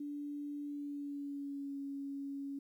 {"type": "tone with pitch glide", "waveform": "sine", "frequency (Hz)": [290, 278.3], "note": ["D4", "C#4"], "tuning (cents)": [-22, 7], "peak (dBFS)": -39, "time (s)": [0, 2.59], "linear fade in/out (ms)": 5, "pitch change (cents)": -71, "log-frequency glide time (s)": [0.63, 1.79], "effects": ["12-bit"]}